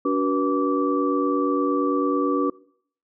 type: tone cluster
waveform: sine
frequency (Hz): 285.6 / 374.4 / 484 / 1159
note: D4 / F#4 / B4 / D6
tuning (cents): -48 / +20 / -35 / -23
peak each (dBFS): -22 / -26 / -26 / -26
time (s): 0.05-2.5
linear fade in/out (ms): 5
effects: noise-tail reverb RT60 0.6 s tail -23 dB re dry